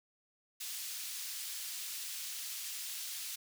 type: high-pass noise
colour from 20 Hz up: pink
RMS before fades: -42 dBFS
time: 0.6-3.36 s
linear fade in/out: 10 ms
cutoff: 3700 Hz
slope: 12 dB/octave
effects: none